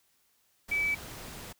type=tone in noise; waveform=sine; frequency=2300 Hz; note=D7; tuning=37 cents flat; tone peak=-26 dBFS; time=0.71-0.95 s; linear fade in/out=10 ms; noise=pink; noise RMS=-44 dBFS; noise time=0.68-1.53 s; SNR=+15 dB; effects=white hiss -70 dBFS RMS until 1.59 s